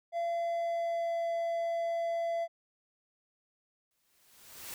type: tone with pitch glide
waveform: triangle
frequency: 681 to 674 Hz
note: F5 to E5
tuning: -44 to +38 cents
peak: -28 dBFS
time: 0.12-2.48 s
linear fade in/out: 50 ms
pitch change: -18 cents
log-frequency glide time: 0.26-1.29 s
type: noise with exponential growth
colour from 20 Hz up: white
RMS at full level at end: -41 dBFS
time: 3.91-4.74 s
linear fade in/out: 1 ms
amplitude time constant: 180 ms
effects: none